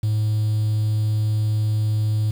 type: tone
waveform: triangle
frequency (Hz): 107.4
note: A2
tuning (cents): -41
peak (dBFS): -15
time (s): 0.03-2.31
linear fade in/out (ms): 5
effects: tanh soft clip ceiling -12 dBFS + 7-bit